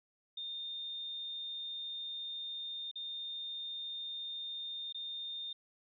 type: tone with dropouts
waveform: sine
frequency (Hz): 3637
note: A#7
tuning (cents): -43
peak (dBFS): -39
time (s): 0.37-5.53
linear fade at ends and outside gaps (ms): 5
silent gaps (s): 2.914-2.956 / 4.926-4.945
effects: none